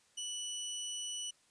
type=tone; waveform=20% pulse; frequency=2960 Hz; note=F#7; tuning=in tune; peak=-33 dBFS; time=0.17-1.31 s; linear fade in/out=10 ms; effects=white hiss -69 dBFS RMS until 1.5 s + resampled to 22050 Hz